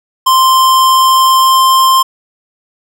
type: tone with pitch glide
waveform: square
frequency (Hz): 1045 to 1051.1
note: C6 to C6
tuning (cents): -2 to +8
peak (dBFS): -6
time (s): 0.26-2.03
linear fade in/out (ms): 10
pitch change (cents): +10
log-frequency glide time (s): 0.39-1.91
effects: none